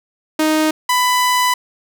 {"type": "tone pair in turn", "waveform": "sawtooth", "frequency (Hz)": [311.1, 996.6], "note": ["D#4", "B5"], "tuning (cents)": [0, 15], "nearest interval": "octave + minor sixth", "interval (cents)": 2015, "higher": "second", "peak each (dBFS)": -9, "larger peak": "neither", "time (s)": [[0.39, 0.71], [0.89, 1.54]], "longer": "second", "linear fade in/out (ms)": 5, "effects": []}